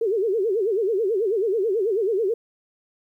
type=tone with vibrato; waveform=sine; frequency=416.6 Hz; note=G#4; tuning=5 cents sharp; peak=-19 dBFS; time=0.01-2.34 s; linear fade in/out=5 ms; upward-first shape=sine; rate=9.2 Hz; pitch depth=210 cents each way; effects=10-bit